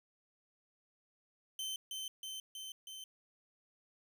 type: tone with echo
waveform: sawtooth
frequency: 3084 Hz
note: G7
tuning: 29 cents flat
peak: -35 dBFS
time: 1.59-1.76 s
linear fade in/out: 2 ms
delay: 320 ms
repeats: 4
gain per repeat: -2 dB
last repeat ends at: 3.04 s
effects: none